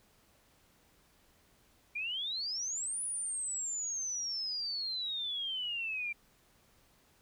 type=exponential two-way sweep; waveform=sine; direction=up then down; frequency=2349 to 9956 to 2349 Hz; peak=-34 dBFS; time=1.95-6.13 s; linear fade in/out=10 ms; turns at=3.02 s; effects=pink hiss -67 dBFS RMS until 7.21 s